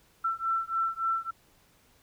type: beating tone pair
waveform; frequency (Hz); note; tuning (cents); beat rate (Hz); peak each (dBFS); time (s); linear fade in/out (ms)
sine; 1339 / 1342.5; E6 / E6; +27 / +31; 3.5; -30; 0.24-1.31; 10
effects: pink hiss -63 dBFS RMS until 2.02 s